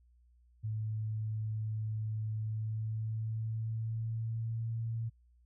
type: tone with pitch glide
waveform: sine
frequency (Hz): 108.8 to 114.01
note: A2 to A#2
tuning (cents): -19 to -38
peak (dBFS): -33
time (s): 0.63-5.1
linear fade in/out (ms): 20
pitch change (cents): +81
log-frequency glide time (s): 2.36-4.71
effects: added 60 Hz sine -62 dBFS peak until 5.45 s